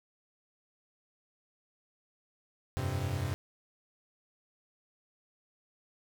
45% pulse chord, F suspended second, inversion none, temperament equal, 87.31 / 98 / 130.81 Hz, F2 / G2 / C3, 0 / 0 / 0 cents, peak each -37 / -35 / -35 dBFS, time 2.77-3.34 s, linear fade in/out 0 ms, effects none

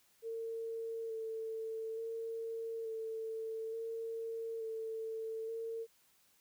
sine tone with vibrato, 450 Hz, A4, 39 cents sharp, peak -38 dBFS, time 0.22-5.87 s, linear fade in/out 50 ms, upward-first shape square, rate 0.57 Hz, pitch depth 16 cents each way, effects white hiss -70 dBFS RMS until 6.4 s

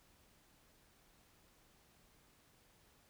silence, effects pink hiss -69 dBFS RMS until 3.09 s

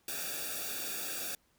white noise with comb filter, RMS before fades -38 dBFS, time 0.08-1.35 s, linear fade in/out 2 ms, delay 0.97 ms, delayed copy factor -1, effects pink hiss -71 dBFS RMS until 1.58 s

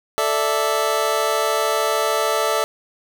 25% pulse chord, A suspended fourth, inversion none, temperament just, 440 / 586.7 / 660 Hz, A4 / D5 / E5, 0 / -2 / +2 cents, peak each -19 dBFS, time 0.18-2.64 s, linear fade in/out 0 ms, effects none

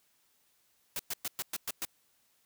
white noise bursts, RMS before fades -35 dBFS, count 7, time 0.96-1.851 s, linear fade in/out 2 ms, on 33 ms, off 110 ms, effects white hiss -71 dBFS RMS until 2.45 s

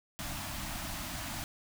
pink band-stop noise, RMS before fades -39 dBFS, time 0.19-1.44 s, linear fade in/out 0 ms, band 330 to 590 Hz, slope 96 dB/octave, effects none

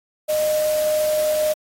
sine tone in noise, 613 Hz, D#5, 26 cents flat, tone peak -17 dBFS, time 0.28-1.54 s, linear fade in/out 20 ms, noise white, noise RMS -31 dBFS, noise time 0.28-1.54 s, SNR +11 dB, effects AAC 48 kbps

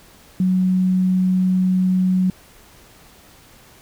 sine tone, 185 Hz, F#3, in tune, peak -14 dBFS, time 0.4-2.3 s, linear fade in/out 2 ms, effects pink hiss -48 dBFS RMS until 3.81 s

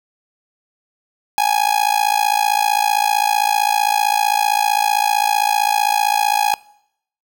45% pulse tone with amplitude modulation, 830.6 Hz, G#5, in tune, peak -10 dBFS, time 1.38-6.54 s, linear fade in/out 0 ms, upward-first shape sine, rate 55.5 Hz, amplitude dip 90%, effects noise-tail reverb RT60 0.7 s tail -22 dB re dry

